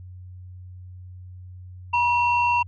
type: tone pair together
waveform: sine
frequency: 962 / 2721 Hz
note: B5 / F7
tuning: -46 / -46 cents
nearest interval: octave + tritone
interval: 1800 cents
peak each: -18 / -23 dBFS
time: 1.93-2.63 s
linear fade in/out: 10 ms
effects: tanh soft clip ceiling -11 dBFS + added 91 Hz sine -38 dBFS peak until 2.67 s